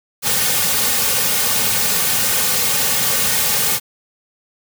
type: noise with comb filter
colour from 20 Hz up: white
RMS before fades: -17 dBFS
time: 0.22-3.8 s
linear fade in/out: 50 ms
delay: 3 ms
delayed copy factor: -1
effects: none